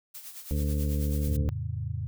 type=noise with tremolo; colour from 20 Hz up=blue; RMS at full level=-41 dBFS; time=0.14-1.37 s; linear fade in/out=10 ms; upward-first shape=sine; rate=9.2 Hz; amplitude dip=60%
type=harmonic tone; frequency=73.42 Hz; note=D2; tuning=in tune; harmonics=1 / 2 / 3 / 4 / 6 / 7; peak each=-26 / -32 / -36 / -38 / -42 / -43 dBFS; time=0.51-1.49 s; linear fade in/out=0 ms
type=chord; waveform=sine; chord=F augmented; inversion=none; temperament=equal with one note detuned; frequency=86.11 / 110 / 138.59 Hz; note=F2 / A2 / C#3; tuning=-24 / 0 / 0 cents; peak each=-34 / -33 / -36 dBFS; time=1.28-2.07 s; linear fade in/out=0 ms
effects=none